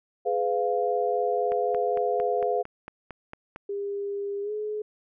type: chord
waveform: sine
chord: F diminished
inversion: first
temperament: just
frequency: 419.1 / 502.9 / 698.5 Hz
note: Ab4 / Cb5 / F5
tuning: +16 / +31 / 0 cents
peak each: -27 dBFS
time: 0.25-2.63 s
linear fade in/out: 20 ms
type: click train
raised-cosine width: 0.5 ms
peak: -23 dBFS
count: 10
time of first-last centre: 1.52-3.561 s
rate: 4.41 Hz
type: tone with pitch glide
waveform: sine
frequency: 402.4 to 423.9 Hz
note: G4 to G#4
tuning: +45 to +35 cents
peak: -28 dBFS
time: 3.69-4.82 s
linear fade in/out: 5 ms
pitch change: +90 cents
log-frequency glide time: 4.42-4.52 s
effects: none